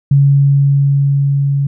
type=tone with level ramp; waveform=sine; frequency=140 Hz; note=C#3; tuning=18 cents sharp; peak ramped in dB=-5 to -11 dBFS; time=0.11-1.67 s; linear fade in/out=5 ms; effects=none